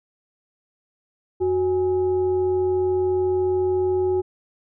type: tone with frequency modulation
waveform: sine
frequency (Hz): 370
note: F#4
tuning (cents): 0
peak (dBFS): -18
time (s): 1.4-4.22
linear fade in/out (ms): 20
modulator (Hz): 457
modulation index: 0.37
effects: none